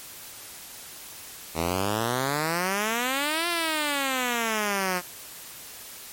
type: exponential two-way sweep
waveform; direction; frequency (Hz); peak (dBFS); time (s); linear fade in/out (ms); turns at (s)
5% pulse; up then down; 78.5 to 349.2 to 176.2; -13; 1.54-5.02; 50; 3.48
effects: white hiss -42 dBFS RMS until 6.12 s + MP3 64 kbps